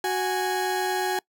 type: tone pair together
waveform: 30% pulse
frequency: 370 / 828.7 Hz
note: F#4 / G#5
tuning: 0 / -4 cents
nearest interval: octave + major second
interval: 1396 cents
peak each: -24 dBFS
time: 0.04-1.19 s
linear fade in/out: 2 ms
effects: noise-tail reverb RT60 0.1 s tail -24 dB re dry